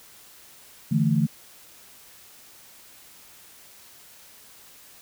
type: chord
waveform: sine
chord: D suspended second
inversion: none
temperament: just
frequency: 146.83 / 165.19 / 220.2 Hz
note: D3 / E3 / A3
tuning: 0 / +4 / +2 cents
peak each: -23 dBFS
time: 0.91-1.27 s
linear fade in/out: 10 ms
effects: white hiss -50 dBFS RMS until 5.01 s